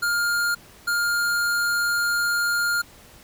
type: tone pair in turn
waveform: square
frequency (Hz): 1409 / 1409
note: F6 / F6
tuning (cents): +15 / +15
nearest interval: unison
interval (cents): 0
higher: neither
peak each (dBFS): -21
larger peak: neither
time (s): 0.02-0.55 / 0.87-2.82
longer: second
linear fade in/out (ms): 10
effects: pink hiss -49 dBFS RMS until 3.23 s